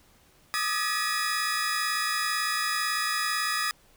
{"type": "tone cluster", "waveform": "35% pulse", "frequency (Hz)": [1210, 1268, 1698, 1919, 5000], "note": ["D#6", "D#6", "G#6", "A#6", "D#8"], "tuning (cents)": [-49, 32, 38, 50, 8], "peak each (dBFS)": -31, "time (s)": [0.54, 3.71], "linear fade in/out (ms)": 0, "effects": ["pink hiss -60 dBFS RMS until 3.96 s"]}